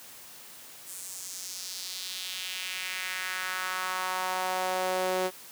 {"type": "tone with high-pass filter sweep", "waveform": "sawtooth", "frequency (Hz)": 185, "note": "F#3", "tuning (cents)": 0, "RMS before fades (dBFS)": -33, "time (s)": [0.85, 5.31], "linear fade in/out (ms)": 50, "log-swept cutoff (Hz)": [8900, 440], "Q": 2, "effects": ["white hiss -48 dBFS RMS until 5.51 s", "high-pass 100 Hz 12 dB/octave"]}